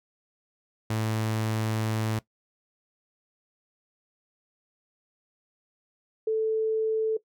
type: tone pair in turn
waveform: sawtooth / sine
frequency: 110 / 440 Hz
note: A2 / A4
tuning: 0 / 0 cents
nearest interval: 2 octaves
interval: 2400 cents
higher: second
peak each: -22 dBFS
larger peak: neither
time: 0.9-2.19 / 6.27-7.17 s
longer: first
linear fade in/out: 5 ms
effects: noise-tail reverb RT60 0.1 s tail -18 dB re dry